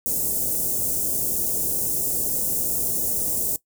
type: band-stop noise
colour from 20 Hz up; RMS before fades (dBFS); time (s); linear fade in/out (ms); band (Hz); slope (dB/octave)
white; -24; 0.06-3.56; 0; 570 to 7400; 24
effects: noise-tail reverb RT60 0.1 s tail -19 dB re dry